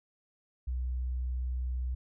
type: tone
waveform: sine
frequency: 62.7 Hz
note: B1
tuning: 27 cents sharp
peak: -29 dBFS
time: 0.67-1.95 s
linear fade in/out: 10 ms
effects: tanh soft clip ceiling -27 dBFS